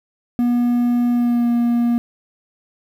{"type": "tone with pitch glide", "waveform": "triangle", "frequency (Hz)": [241.6, 237.6], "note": ["B3", "A#3"], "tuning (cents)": [-38, 33], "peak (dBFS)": -12, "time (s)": [0.39, 1.98], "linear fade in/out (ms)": 0, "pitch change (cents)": -29, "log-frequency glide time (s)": [1.12, 1.49], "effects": ["8-bit"]}